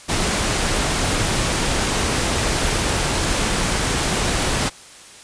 pink noise, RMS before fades -20 dBFS, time 0.08-4.7 s, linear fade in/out 20 ms, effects white hiss -42 dBFS RMS until 5.23 s + resampled to 22050 Hz

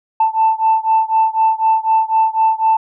sine beating tone pair, 884 / 888 Hz, A5 / A5, +8 / +16 cents, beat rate 4 Hz, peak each -13 / -14 dBFS, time 0.2-2.77 s, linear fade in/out 5 ms, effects tanh soft clip ceiling -5 dBFS

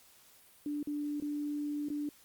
sine tone with dropouts, 293.7 Hz, D4, in tune, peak -33 dBFS, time 0.66-2.09 s, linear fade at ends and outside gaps 2 ms, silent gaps 0.829-0.872 / 1.201-1.222 / 1.886-1.901 s, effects white hiss -61 dBFS RMS until 2.24 s + Opus 48 kbps

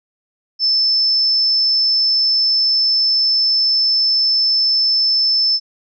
sine tone, 5274 Hz, E8, in tune, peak -12 dBFS, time 0.59-5.6 s, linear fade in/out 50 ms, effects none

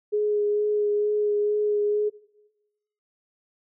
sine tone with vibrato, 417.3 Hz, G#4, 8 cents sharp, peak -20 dBFS, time 0.12-2.1 s, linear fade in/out 20 ms, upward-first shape sine, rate 2.2 Hz, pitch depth 13 cents each way, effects noise-tail reverb RT60 1.0 s tail -20 dB re dry

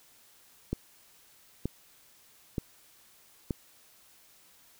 click train, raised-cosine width 3 ms, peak -17 dBFS, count 4, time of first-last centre 0.73-3.508 s, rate 1.08 Hz, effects white hiss -60 dBFS RMS until 4.79 s

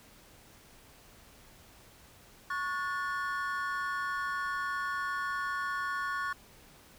triangle chord, F# minor, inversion second, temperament equal with one note detuned, 1108.7 / 1452 / 1760 Hz, C#6 / F#6 / A6, 0 / -33 / 0 cents, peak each -33 / -34 / -37 dBFS, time 2.5-6.33 s, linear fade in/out 5 ms, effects pink hiss -57 dBFS RMS until 6.98 s

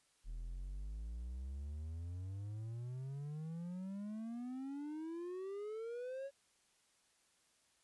triangle exponential sweep, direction up, 38.6 to 560 Hz, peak -40 dBFS, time 0.24-6.31 s, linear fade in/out 50 ms, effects white hiss -74 dBFS RMS until 7.83 s + resampled to 24000 Hz

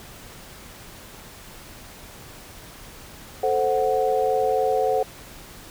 sine chord, F# diminished, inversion first, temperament equal, 440 / 523.3 / 740 Hz, A4 / C5 / F#5, 0 / 0 / 0 cents, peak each -23 dBFS, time 3.43-5.03 s, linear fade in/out 5 ms, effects pink hiss -43 dBFS RMS until 5.7 s

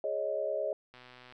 sine chord, Ab suspended fourth, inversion none, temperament just, 415.3 / 553.7 / 623 Hz, Ab4 / Db5 / Eb5, 0 / -2 / +2 cents, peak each -38 / -34 / -33 dBFS, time 0.04-0.73 s, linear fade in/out 2 ms
click train, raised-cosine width 0.3 ms, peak -36 dBFS, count 49, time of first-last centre 0.94-1.324 s, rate 125 Hz
effects none

